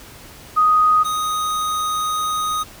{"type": "tone pair in turn", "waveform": ["sine", "square"], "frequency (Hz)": [1247, 1247], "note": ["D#6", "D#6"], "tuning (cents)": [3, 3], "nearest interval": "unison", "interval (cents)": 0, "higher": "neither", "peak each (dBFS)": [-11, -20], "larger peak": "first", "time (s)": [[0.56, 1.04], [1.04, 2.64]], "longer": "second", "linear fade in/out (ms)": 20, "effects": ["pink hiss -41 dBFS RMS until 2.8 s"]}